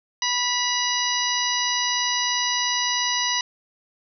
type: harmonic tone with a mistuned harmonic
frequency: 983 Hz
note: B5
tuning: 8 cents flat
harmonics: 1 / 2 / 3 / 4 / 5 / 6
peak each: -28 / -28 / -28 / -28 / -28 / -28 dBFS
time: 0.22-3.41 s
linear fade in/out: 2 ms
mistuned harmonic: 3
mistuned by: -34 cents
effects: none